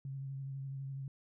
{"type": "tone with vibrato", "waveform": "sine", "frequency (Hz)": 136, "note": "C#3", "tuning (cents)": -33, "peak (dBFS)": -39, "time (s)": [0.05, 1.08], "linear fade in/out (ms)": 2, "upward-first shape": "sine", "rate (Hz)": 12, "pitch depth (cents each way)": 23, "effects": []}